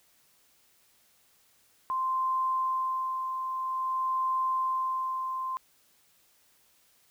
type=tone with tremolo; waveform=sine; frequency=1043 Hz; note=C6; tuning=6 cents flat; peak=-25 dBFS; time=1.9-5.57 s; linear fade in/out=0 ms; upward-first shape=sine; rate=0.5 Hz; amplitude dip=45%; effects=white hiss -65 dBFS RMS until 7.1 s